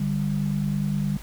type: tone pair together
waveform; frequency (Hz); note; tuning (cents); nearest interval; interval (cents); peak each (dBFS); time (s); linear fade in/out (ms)
sine; 148.5 / 198.27; D3 / G3; +20 / +20; perfect fourth; 500; -25; 0-1.17; 5
effects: added 50 Hz sine -40 dBFS peak until 1.22 s + pink hiss -45 dBFS RMS until 1.22 s